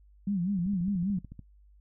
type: tone with vibrato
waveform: sine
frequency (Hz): 187.4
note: F#3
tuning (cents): +22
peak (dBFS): -26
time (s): 0.27-1.19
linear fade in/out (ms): 5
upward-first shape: sine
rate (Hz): 5.1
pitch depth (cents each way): 160
type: click train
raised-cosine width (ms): 5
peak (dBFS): -31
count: 12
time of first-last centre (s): 0.59-1.393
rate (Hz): 13.7
effects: noise-tail reverb RT60 0.1 s tail -20 dB re dry + added 50 Hz sine -55 dBFS peak until 1.8 s